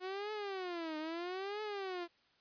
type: tone with vibrato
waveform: sawtooth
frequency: 363 Hz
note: F#4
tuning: 33 cents flat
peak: -35 dBFS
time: 0-2.08 s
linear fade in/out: 50 ms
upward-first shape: triangle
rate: 0.77 Hz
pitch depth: 300 cents each way
effects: white hiss -71 dBFS RMS until 2.4 s + resampled to 11025 Hz